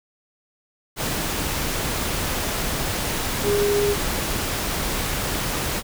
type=tone in noise; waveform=sine; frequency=409.1 Hz; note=G#4; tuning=26 cents flat; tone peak=-18 dBFS; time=3.43-3.96 s; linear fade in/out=50 ms; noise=pink; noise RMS=-25 dBFS; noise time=0.96-5.83 s; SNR=+4 dB; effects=none